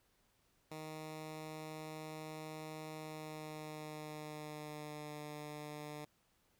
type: tone with pitch glide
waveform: 10% pulse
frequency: 156 to 149.65 Hz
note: D#3 to D3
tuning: +5 to +33 cents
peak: -37 dBFS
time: 0.71-6.05 s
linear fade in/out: 5 ms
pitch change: -72 cents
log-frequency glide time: 2.93-5.14 s
effects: pink hiss -75 dBFS RMS until 6.59 s